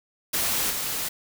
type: noise with level steps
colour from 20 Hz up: white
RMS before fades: -25 / -29 dBFS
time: 0.33-1.09 s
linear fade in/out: 10 ms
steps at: 0.7 s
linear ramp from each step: 5 ms
effects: none